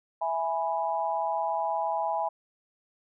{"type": "chord", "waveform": "sine", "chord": "E major", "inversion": "none", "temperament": "equal", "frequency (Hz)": [659.3, 830.6, 987.8], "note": ["E5", "G#5", "B5"], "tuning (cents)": [0, 0, 0], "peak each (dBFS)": [-31, -29, -32], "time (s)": [0.21, 2.29], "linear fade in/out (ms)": 10, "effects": []}